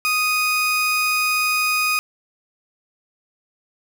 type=tone pair together; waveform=30% pulse; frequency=1244.5 / 2489 Hz; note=D#6 / D#7; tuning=0 / 0 cents; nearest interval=octave; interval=1200 cents; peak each=-19 dBFS; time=0.05-1.99 s; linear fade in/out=0 ms; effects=none